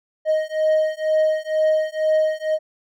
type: beating tone pair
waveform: triangle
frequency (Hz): 623 / 625.1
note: D#5 / D#5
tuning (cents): +2 / +8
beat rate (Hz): 2.1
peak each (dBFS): -18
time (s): 0.25-2.59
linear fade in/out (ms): 50
effects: none